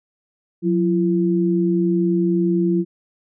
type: tone pair together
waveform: sine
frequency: 180.9 / 338.9 Hz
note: F#3 / E4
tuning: -39 / +48 cents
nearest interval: major seventh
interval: 1087 cents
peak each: -18 dBFS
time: 0.62-2.85 s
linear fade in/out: 50 ms
effects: none